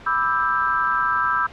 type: chord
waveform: sine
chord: E minor seventh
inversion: second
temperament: just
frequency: 988.9 / 1186.7 / 1318.5 / 1582.2 Hz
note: B5 / D6 / E6 / G6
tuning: +2 / +18 / 0 / +16 cents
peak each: -25 / -27 / -21 / -23 dBFS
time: 0.06-1.47 s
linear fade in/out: 10 ms
effects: pink hiss -42 dBFS RMS until 1.52 s + low-pass 3000 Hz 12 dB/octave